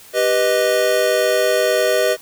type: chord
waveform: square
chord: G augmented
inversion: none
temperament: equal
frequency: 392 / 493.9 / 622.3 Hz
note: G4 / B4 / D#5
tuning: 0 / 0 / 0 cents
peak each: -22 / -19 / -18 dBFS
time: 0.13-2.17 s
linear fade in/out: 50 ms
effects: white hiss -43 dBFS RMS until 2.21 s